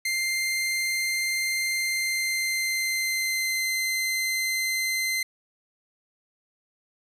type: tone with pitch glide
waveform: sawtooth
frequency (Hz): 2093 to 2070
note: C7 to C7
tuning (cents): 0 to -19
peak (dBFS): -21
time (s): 0.05-5.23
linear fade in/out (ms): 5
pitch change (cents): -19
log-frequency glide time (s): 1.76-3.66
effects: resampled to 32000 Hz